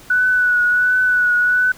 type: tone with vibrato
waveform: sine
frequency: 1480 Hz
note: F#6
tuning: in tune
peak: -12 dBFS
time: 0.1-1.72 s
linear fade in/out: 5 ms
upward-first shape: triangle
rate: 1.4 Hz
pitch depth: 32 cents each way
effects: pink hiss -43 dBFS RMS until 1.77 s